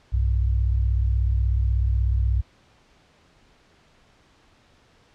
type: tone pair together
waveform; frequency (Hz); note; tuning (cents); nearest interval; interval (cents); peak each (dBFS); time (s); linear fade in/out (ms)
sine; 62 / 98.42; B1 / G2; +7 / +7; minor sixth; 800; -19 / -25; 0.12-2.42; 20
effects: pink hiss -58 dBFS RMS until 5.14 s + low-pass 5000 Hz 12 dB/octave